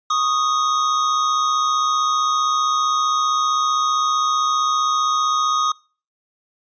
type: tone pair together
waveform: square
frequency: 1106 / 1241.4 Hz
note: C#6 / D#6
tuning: -4 / -4 cents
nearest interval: major second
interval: 200 cents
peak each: -26 / -18 dBFS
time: 0.1-5.72 s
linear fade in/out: 5 ms
effects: noise-tail reverb RT60 0.4 s tail -25 dB re dry + resampled to 16000 Hz